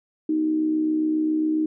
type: tone with amplitude modulation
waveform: sine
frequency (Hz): 311.1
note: D#4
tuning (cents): 0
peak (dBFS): -17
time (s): 0.29-1.66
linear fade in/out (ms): 5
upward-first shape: sine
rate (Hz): 67.4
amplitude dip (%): 50
effects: none